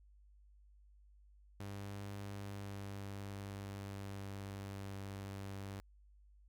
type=tone with pitch glide; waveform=sawtooth; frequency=100.1 to 98.27 Hz; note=G2 to G2; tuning=+37 to +5 cents; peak=-40 dBFS; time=1.6-5.8 s; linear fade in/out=0 ms; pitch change=-32 cents; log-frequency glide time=2.17-5.19 s; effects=added 50 Hz sine -61 dBFS peak until 6.48 s